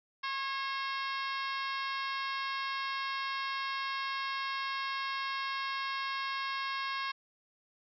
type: harmonic tone with a mistuned harmonic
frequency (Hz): 540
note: C#5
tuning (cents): -45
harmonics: 2 / 3 / 4 / 5 / 6 / 7 / 8 / 9 / 10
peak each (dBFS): -36 / -40 / -42 / -44 / -46 / -47 / -48 / -49 / -50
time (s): 0.23-7.12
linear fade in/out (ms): 10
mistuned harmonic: 3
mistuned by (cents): +25
effects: none